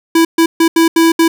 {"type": "tone bursts at uneven times", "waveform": "square", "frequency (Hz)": 329.6, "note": "E4", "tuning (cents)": 0, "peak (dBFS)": -7, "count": 6, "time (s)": [[0.15, 0.25], [0.38, 0.46], [0.6, 0.68], [0.76, 0.88], [0.96, 1.12], [1.19, 1.28]], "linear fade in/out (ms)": 5, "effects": []}